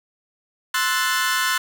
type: chord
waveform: sawtooth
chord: F# half-diminished seventh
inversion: second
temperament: equal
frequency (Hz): 1046.5 / 1318.5 / 1480 / 1760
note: C6 / E6 / F#6 / A6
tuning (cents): 0 / 0 / 0 / 0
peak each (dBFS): -21 / -24 / -20 / -21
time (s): 0.74-1.58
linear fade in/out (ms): 5
effects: none